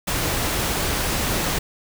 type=noise; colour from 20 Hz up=pink; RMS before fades=-23 dBFS; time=0.07-1.59 s; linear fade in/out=10 ms; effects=none